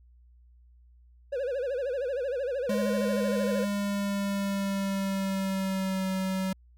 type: tone with vibrato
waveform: triangle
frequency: 523.3 Hz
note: C5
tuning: in tune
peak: -26 dBFS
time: 1.32-3.65 s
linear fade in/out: 10 ms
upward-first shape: sine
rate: 13 Hz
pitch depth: 150 cents each way
type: tone with pitch glide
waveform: square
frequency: 207.7 to 189.36 Hz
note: G#3 to F#3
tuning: 0 to +40 cents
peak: -28 dBFS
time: 2.69-6.53 s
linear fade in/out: 5 ms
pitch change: -160 cents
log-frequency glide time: 2.85-6.07 s
effects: added 60 Hz sine -54 dBFS peak until 6.77 s